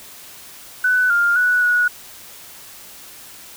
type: tone with pitch steps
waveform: sine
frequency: 1496 / 1404 / 1476 / 1461 Hz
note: F#6 / F6 / F#6 / F#6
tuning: +19 / +9 / -5 / -22 cents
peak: -13 dBFS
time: 0.84-1.88 s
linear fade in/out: 5 ms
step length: 260 ms
effects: white hiss -40 dBFS RMS until 3.56 s